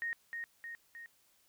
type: tone with echo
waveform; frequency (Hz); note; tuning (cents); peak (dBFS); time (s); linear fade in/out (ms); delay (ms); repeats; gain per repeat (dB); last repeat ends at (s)
sine; 1859; A#6; -5; -34; 0.02-0.13; 0; 310; 3; -4; 1.06
effects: white hiss -70 dBFS RMS until 1.48 s